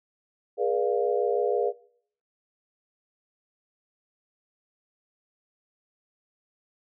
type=chord; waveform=sine; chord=G# diminished seventh; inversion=none; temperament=equal with one note detuned; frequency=415.3 / 481.5 / 587.3 / 698.5 Hz; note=G#4 / B4 / D5 / F5; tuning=0 / -44 / 0 / 0 cents; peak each=-26 / -26 / -31 / -31 dBFS; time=0.57-1.73 s; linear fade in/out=50 ms; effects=noise-tail reverb RT60 0.6 s tail -21 dB re dry